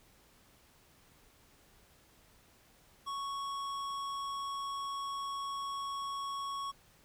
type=tone with hard clipping; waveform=sine; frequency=1109 Hz; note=C#6; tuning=in tune; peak=-38 dBFS; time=3.06-6.72 s; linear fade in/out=20 ms; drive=13 dB; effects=pink hiss -64 dBFS RMS until 7.04 s